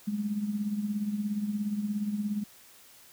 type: tone with tremolo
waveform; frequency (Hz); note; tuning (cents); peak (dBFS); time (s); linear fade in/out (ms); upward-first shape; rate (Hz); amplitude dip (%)
sine; 207.7; G#3; 0; -25; 0.07-2.44; 10; triangle; 17; 70
effects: white hiss -55 dBFS RMS until 3.12 s